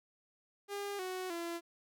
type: tone with pitch steps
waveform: sawtooth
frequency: 403.8 / 370.3 / 339.6 Hz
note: G#4 / F#4 / F4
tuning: -49 / +1 / -48 cents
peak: -34 dBFS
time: 0.68-1.61 s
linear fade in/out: 50 ms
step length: 310 ms
effects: none